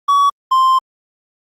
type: tone pair in turn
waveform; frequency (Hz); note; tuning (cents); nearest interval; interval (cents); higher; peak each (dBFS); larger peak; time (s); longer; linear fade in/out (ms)
triangle; 1130 / 1046.9; C#6 / C6; +33 / +1; minor second; 132; first; -7; neither; 0.08-0.3 / 0.51-0.79; second; 10
effects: Opus 32 kbps